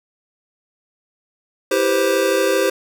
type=chord; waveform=square; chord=C major seventh; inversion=first; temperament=just; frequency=327 / 392.4 / 490.5 / 523.3 Hz; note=E4 / G4 / B4 / C5; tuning=-14 / +2 / -12 / 0 cents; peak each=-25 / -20 / -25 / -19 dBFS; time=1.71-2.7 s; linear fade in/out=5 ms; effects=none